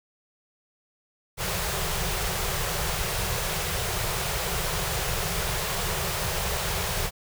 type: band-stop noise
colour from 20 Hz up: pink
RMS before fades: -28 dBFS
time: 1.37-7.11 s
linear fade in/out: 50 ms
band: 190 to 360 Hz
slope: 96 dB/octave
effects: none